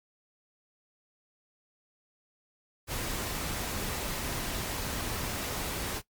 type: noise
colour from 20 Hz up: pink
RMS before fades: -34 dBFS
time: 2.87-6.02 s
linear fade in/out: 50 ms
effects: noise-tail reverb RT60 0.1 s tail -17 dB re dry + MP3 96 kbps